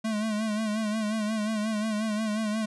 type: tone with vibrato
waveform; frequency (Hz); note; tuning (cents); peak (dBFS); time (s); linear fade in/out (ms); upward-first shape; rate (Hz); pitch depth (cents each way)
square; 215.5; A3; -36; -27; 0.04-2.66; 10; sine; 5.6; 59
effects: resampled to 24000 Hz